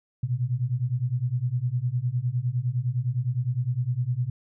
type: beating tone pair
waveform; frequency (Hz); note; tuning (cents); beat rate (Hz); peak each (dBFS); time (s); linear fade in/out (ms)
sine; 118.6 / 128.4; A#2 / C3; +30 / -32; 9.8; -27 / -26; 0.23-4.3; 5
effects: none